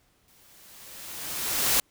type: noise with exponential growth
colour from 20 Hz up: white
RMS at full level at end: -21 dBFS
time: 0.28-1.8 s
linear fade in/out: 1 ms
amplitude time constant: 330 ms
effects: pink hiss -66 dBFS RMS until 1.9 s